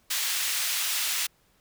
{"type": "high-pass noise", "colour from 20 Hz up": "pink", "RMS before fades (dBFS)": -28, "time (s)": [0.1, 1.27], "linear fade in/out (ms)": 10, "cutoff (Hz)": 2300, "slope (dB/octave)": 12, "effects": ["pink hiss -65 dBFS RMS until 1.6 s"]}